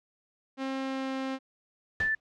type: tone with pitch glide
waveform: sawtooth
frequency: 267 to 265.5 Hz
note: C4 to C4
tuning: +35 to +25 cents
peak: -27 dBFS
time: 0.57-1.39 s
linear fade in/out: 50 ms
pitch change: -10 cents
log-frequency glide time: 0.79-1.14 s
type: tone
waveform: sine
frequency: 1760 Hz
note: A6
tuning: in tune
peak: -25 dBFS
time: 2-2.15 s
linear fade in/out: 5 ms
type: noise with exponential decay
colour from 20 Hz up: pink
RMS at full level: -34 dBFS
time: 2-2.2 s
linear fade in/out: 1 ms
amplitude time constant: 42 ms
effects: low-pass 4000 Hz 12 dB/octave